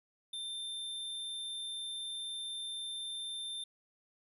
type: tone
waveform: square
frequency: 3579 Hz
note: A7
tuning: 29 cents sharp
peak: -39 dBFS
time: 0.33-3.64 s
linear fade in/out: 5 ms
effects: resampled to 32000 Hz